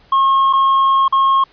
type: tone with dropouts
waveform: triangle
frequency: 1081 Hz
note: C#6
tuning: 44 cents flat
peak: -8 dBFS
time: 0.12-1.44 s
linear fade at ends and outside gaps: 5 ms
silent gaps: 0.529-0.533 / 1.081-1.124 s
effects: pink hiss -50 dBFS RMS until 1.52 s + resampled to 11025 Hz